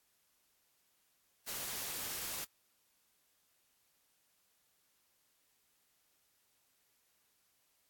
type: noise with ADSR envelope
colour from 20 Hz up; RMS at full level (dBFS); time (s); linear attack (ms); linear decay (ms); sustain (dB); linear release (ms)
white; -39; 1.46-2.45; 34; 6; -2; 12
effects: white hiss -75 dBFS RMS until 7.89 s + AAC 64 kbps